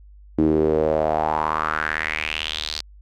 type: tone with band-pass filter sweep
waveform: sawtooth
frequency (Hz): 77.78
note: D#2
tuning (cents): 0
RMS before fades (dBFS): -22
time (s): 0.38-2.81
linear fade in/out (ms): 5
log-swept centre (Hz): 300 to 4600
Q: 4.7
effects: added 50 Hz sine -43 dBFS peak until 3.01 s